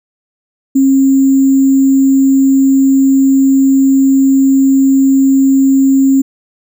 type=tone with sample-and-hold; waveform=sine; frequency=270 Hz; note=C#4; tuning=45 cents flat; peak=-5 dBFS; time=0.75-6.22 s; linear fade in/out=10 ms; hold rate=7350 Hz; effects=none